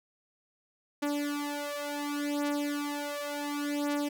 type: beating tone pair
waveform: sawtooth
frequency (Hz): 289.9 / 290.59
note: D4 / D4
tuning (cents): -22 / -18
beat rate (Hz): 0.69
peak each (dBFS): -30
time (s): 1.02-4.09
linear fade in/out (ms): 10
effects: none